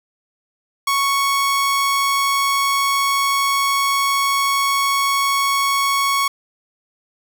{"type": "tone", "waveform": "sawtooth", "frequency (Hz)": 1108.7, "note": "C#6", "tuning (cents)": 0, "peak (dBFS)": -12, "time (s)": [0.87, 6.28], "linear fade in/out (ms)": 5, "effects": []}